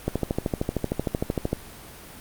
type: click train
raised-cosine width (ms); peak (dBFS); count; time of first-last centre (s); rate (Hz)
2; -10; 20; 0.08-1.53; 13.1
effects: pink hiss -43 dBFS RMS until 2.2 s + Opus 32 kbps